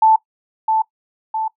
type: tone with echo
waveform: sine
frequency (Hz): 880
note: A5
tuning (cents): 0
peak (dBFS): -8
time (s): 0.02-0.16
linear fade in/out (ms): 5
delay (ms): 660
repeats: 2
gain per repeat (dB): -5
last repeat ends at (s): 1.48
effects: noise-tail reverb RT60 0.1 s tail -20 dB re dry